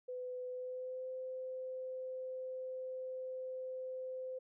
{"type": "tone with pitch glide", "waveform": "sine", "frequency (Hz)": [502, 515.2], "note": ["B4", "C5"], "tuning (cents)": [28, -27], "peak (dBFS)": -40, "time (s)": [0.08, 4.39], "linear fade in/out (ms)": 10, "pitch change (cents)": 45, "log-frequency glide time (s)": [0.49, 1.09], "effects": []}